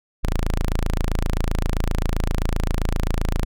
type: tone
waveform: sawtooth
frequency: 27.64 Hz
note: A0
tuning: 9 cents sharp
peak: -15 dBFS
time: 0.23-3.45 s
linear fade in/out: 10 ms
effects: none